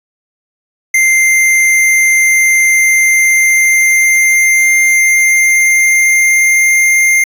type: tone with pitch glide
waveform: square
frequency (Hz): 2093 to 2108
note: C7 to C7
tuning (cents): 0 to +12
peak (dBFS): -7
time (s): 0.94-7.24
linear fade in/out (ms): 5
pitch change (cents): +12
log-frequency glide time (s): 2.92-6.86
effects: resampled to 32000 Hz